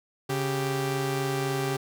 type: tone pair together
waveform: sawtooth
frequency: 138.59 / 392 Hz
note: C#3 / G4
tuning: 0 / 0 cents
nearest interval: octave + tritone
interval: 1800 cents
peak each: -25 dBFS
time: 0.29-1.77 s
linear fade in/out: 10 ms
effects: none